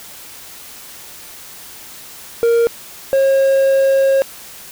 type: tone pair in turn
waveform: triangle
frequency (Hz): 466.2 / 541.1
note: A#4 / C#5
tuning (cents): 0 / -42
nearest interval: minor third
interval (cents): 258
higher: second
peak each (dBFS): -8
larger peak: neither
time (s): 2.43-2.67 / 3.13-4.22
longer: second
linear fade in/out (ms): 0
effects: white hiss -36 dBFS RMS until 4.71 s